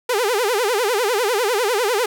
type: tone with vibrato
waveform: sawtooth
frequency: 447.6 Hz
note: A4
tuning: 30 cents sharp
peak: -13 dBFS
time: 0.09-2.06 s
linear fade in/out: 5 ms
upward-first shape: sine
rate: 10 Hz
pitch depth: 230 cents each way
effects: none